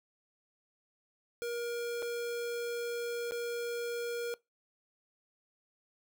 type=tone with dropouts; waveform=square; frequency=473.9 Hz; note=A#4; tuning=28 cents sharp; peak=-35 dBFS; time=1.42-4.34 s; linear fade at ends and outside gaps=0 ms; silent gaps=2.022-2.026 / 3.31-3.32 s; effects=noise-tail reverb RT60 0.2 s tail -22 dB re dry